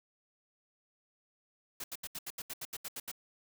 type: noise bursts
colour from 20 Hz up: white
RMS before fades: -41 dBFS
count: 12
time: 1.8-3.116 s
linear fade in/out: 5 ms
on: 40 ms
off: 76 ms
effects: none